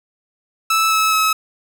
sawtooth tone with pitch steps, 1311 / 1299.7 / 1288.5 Hz, E6 / E6 / E6, -10 / -25 / -40 cents, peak -10 dBFS, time 0.7-1.33 s, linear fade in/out 5 ms, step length 210 ms, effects none

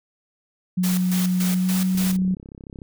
sine tone with pitch glide, 182.2 to 186.03 Hz, F#3 to F#3, -26 to +10 cents, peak -18 dBFS, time 0.77-2.35 s, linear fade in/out 10 ms, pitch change +36 cents, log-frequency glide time 1.53-1.75 s
white noise with tremolo, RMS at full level -29 dBFS, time 0.83-2.17 s, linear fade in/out 10 ms, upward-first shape square, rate 3.5 Hz, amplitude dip 70%
click train, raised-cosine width 3 ms, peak -26 dBFS, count 30, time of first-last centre 1.95-2.818 s, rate 33.4 Hz
effects none

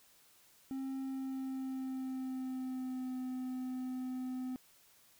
triangle tone with pitch glide, 266.8 to 255.5 Hz, C4 to C4, +34 to -41 cents, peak -35 dBFS, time 0.71-4.56 s, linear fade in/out 0 ms, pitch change -75 cents, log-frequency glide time 1-3.17 s, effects white hiss -65 dBFS RMS until 5.19 s

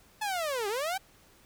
sawtooth linear two-way sweep, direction down then up, 872 to 389.4 to 793 Hz, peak -26 dBFS, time 0.21-0.98 s, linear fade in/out 10 ms, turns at 0.68 s, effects pink hiss -60 dBFS RMS until 1.45 s

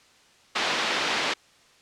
white band-pass noise, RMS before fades -26 dBFS, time 0.55-1.34 s, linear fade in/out 10 ms, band 260 to 3600 Hz, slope 12 dB/octave, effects white hiss -57 dBFS RMS until 1.81 s + low-pass 6000 Hz 12 dB/octave

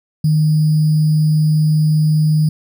sine tone with sample-and-hold, 154.2 Hz, D#3, 15 cents flat, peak -10 dBFS, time 0.24-2.49 s, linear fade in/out 5 ms, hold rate 4900 Hz, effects none

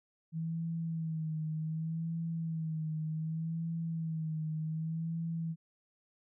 sine tone with vibrato, 160.8 Hz, E3, 43 cents flat, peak -33 dBFS, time 0.32-5.56 s, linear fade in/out 50 ms, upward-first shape sine, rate 0.66 Hz, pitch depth 50 cents each way, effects none

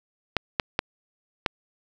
clicks, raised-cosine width 0.3 ms, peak -5 dBFS, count 4, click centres 0.367 / 0.598 / 0.791 / 1.462 s, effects none

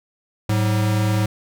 square tone pair together, 106.93 / 187.9 Hz, A2 / F#3, -49 / +27 cents, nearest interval minor seventh, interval 976 cents, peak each -18 / -26 dBFS, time 0.49-1.26 s, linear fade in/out 5 ms, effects none

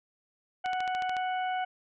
harmonic tone, 740 Hz, F#5, in tune, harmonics 1 / 2 / 3 / 4, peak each -29 / -38 / -43 / -45 dBFS, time 0.64-1.65 s, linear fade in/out 10 ms
click train, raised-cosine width 0.2 ms, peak -22 dBFS, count 8, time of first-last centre 0.66-1.167 s, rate 13.8 Hz
effects none

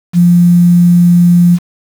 sine tone with quantisation, 174.61 Hz, F3, in tune, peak -3 dBFS, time 0.13-1.59 s, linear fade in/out 50 ms, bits 5, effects none

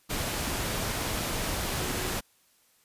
sine tone in noise, 367.8 Hz, F#4, 10 cents flat, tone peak -38 dBFS, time 1.78-2.13 s, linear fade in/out 20 ms, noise pink, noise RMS -31 dBFS, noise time 0.09-2.21 s, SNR -10 dB, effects white hiss -65 dBFS RMS until 2.84 s + resampled to 32000 Hz

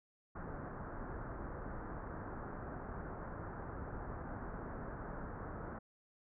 pink low-pass noise, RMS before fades -45 dBFS, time 0.35-5.79 s, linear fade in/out 10 ms, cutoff 1600 Hz, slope 48 dB/octave, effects none

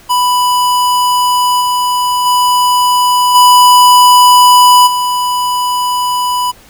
square tone with level steps, 990 Hz, B5, 4 cents sharp, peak -9 / -11 / -8 / -3 / -12 dBFS, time 0.09-6.52 s, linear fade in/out 20 ms, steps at 1.6 / 2.25 / 3.34 / 4.86 s, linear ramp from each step 20 ms, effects pink hiss -41 dBFS RMS until 6.69 s

